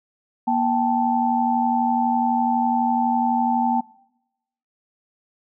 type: tone cluster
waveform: sine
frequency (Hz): 239.1 / 783 / 875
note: A#3 / G5 / A5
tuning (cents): +44 / -2 / -10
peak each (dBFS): -22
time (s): 0.47-3.81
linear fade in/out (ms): 10
effects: noise-tail reverb RT60 0.9 s tail -23 dB re dry